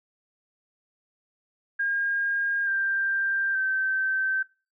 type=tone with pitch steps; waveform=sine; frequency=1618 / 1582.9 / 1548.5 Hz; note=G#6 / G6 / G6; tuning=-46 / +16 / -22 cents; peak=-23 dBFS; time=1.79-4.43 s; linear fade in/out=10 ms; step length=880 ms; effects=noise-tail reverb RT60 0.3 s tail -20 dB re dry